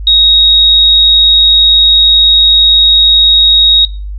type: tone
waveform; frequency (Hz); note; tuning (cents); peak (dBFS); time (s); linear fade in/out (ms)
sine; 3771; A#7; +19; -3; 0.07-3.85; 2
effects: noise-tail reverb RT60 0.3 s tail -19 dB re dry + added 50 Hz sine -18 dBFS peak until 4.18 s